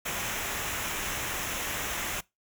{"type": "noise with comb filter", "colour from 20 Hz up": "pink", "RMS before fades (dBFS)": -33, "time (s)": [0.05, 2.21], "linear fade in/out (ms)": 10, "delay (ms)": 0.22, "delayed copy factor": -0.6, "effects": ["noise-tail reverb RT60 0.2 s tail -22 dB re dry"]}